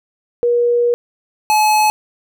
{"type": "tone pair in turn", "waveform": ["sine", "square"], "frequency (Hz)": [478.9, 854.9], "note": ["A#4", "G#5"], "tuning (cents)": [47, 50], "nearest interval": "minor seventh", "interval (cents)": 1003, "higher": "second", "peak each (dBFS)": -11, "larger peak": "neither", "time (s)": [[0.43, 0.94], [1.5, 1.9]], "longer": "first", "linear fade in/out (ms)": 0, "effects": []}